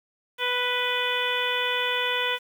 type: harmonic tone with a mistuned harmonic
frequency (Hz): 493.9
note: B4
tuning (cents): 0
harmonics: 1 / 2 / 3 / 4 / 5 / 6 / 7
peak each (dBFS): -31 / -31 / -31 / -31 / -31 / -31 / -31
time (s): 0.38-2.39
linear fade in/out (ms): 50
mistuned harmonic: 6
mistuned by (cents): +26
effects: 8-bit